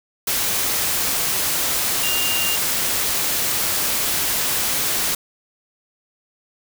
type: tone in noise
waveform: sine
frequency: 2800 Hz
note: F7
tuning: 4 cents sharp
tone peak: -23 dBFS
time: 2.03-2.56 s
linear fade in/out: 5 ms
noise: white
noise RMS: -21 dBFS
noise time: 0.27-5.15 s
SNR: -5 dB
effects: none